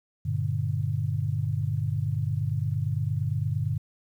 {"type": "chord", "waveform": "sine", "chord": "G minor", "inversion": "none", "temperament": "equal with one note detuned", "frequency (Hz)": [98, 118.17, 146.83], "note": ["G2", "Bb2", "D3"], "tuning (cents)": [0, 24, 0], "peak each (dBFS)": -29, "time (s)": [0.25, 3.78], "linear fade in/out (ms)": 10, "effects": ["10-bit"]}